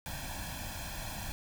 pink noise with comb filter, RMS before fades -40 dBFS, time 0.06-1.32 s, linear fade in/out 0 ms, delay 1.2 ms, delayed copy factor +0.85, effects none

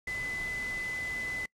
sine tone in noise, 2012 Hz, B6, 32 cents sharp, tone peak -33 dBFS, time 0.07-1.46 s, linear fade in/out 5 ms, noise pink, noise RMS -44 dBFS, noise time 0.07-1.46 s, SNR +8 dB, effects noise-tail reverb RT60 0.1 s tail -24 dB re dry + low-pass 10000 Hz 12 dB/octave

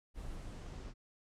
brown noise with low-pass filter sweep, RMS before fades -45 dBFS, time 0.14-0.94 s, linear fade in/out 50 ms, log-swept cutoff 11000 to 6400 Hz, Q 1.3, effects none

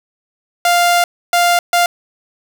sawtooth tone bursts at uneven times, 698.5 Hz, F5, in tune, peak -6 dBFS, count 3, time 0.65-1.04 / 1.33-1.59 / 1.73-1.86 s, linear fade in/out 2 ms, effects none

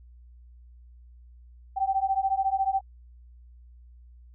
sine beating tone pair, 768 / 782 Hz, G5 / G5, -36 / -4 cents, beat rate 14 Hz, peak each -26 dBFS, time 1.76-2.81 s, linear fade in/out 20 ms, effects added 60 Hz sine -48 dBFS peak until 4.34 s

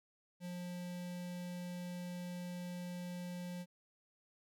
square tone with notch filter, 177.6 Hz, F3, 29 cents sharp, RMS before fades -44 dBFS, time 0.4-3.66 s, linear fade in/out 50 ms, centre 1200 Hz, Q 1.8, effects none

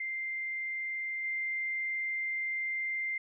sine tone with level steps, 2093 Hz, C7, in tune, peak -33 / -31 dBFS, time 0-3.18 s, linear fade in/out 5 ms, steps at 1.24 s, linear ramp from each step 5 ms, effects none

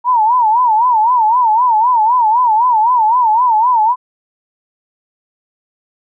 sine tone with vibrato, 929 Hz, A#5, 6 cents flat, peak -8 dBFS, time 0.04-3.96 s, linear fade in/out 50 ms, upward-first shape sine, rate 3.9 Hz, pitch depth 150 cents each way, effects none

